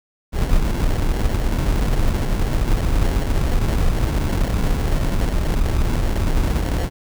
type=noise with sample-and-hold; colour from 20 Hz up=brown; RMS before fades=-18 dBFS; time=0.32-6.9 s; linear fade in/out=50 ms; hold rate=1225 Hz; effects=none